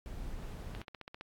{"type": "noise", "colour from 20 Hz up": "brown", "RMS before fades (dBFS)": -42, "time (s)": [0.06, 0.82], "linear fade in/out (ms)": 0}
{"type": "click train", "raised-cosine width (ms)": 0.3, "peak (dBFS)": -29, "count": 8, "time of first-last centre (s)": [0.75, 1.211], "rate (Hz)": 15.2}
{"effects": ["AAC 64 kbps"]}